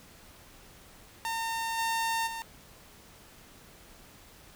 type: tone with level steps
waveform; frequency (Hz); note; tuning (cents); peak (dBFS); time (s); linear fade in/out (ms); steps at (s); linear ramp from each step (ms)
sawtooth; 910; A#5; -42; -27 / -24 / -32; 1.25-2.42; 0; 1.77 / 2.26; 20
effects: pink hiss -54 dBFS RMS until 4.55 s

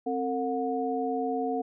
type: tone cluster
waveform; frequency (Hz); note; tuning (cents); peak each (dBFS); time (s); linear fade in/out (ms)
sine; 263.9 / 454 / 726; C4 / A#4 / F#5; +15 / -46 / -33; -31; 0.06-1.62; 10
effects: none

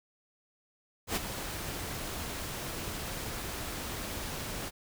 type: noise with ADSR envelope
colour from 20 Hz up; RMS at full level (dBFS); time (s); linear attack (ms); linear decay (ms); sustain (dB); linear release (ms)
pink; -29; 1.07-4.71; 90; 21; -9; 36
effects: none

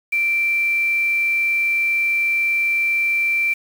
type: tone with quantisation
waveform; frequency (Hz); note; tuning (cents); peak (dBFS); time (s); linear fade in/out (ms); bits
sine; 2349; D7; 0; -16; 0.12-3.54; 10; 6
effects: none

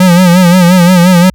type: tone with vibrato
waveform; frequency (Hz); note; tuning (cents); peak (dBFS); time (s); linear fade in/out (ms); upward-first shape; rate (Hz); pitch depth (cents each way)
square; 178.7; F3; +40; -3; 0-1.3; 5; sine; 5.7; 78
effects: added 60 Hz sine -35 dBFS peak until 1.34 s

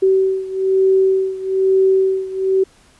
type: beating tone pair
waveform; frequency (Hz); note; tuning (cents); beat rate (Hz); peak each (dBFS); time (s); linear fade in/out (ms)
sine; 381.5 / 382.6; G4 / G4; -47 / -42; 1.1; -14 / -17; 0.02-2.64; 10
effects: pink hiss -51 dBFS RMS until 2.99 s + resampled to 24000 Hz

